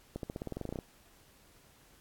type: accelerating click train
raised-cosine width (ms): 2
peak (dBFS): -24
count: 14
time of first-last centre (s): 0.16-0.788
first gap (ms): 72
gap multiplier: 0.93
effects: pink hiss -62 dBFS RMS until 2 s + AAC 64 kbps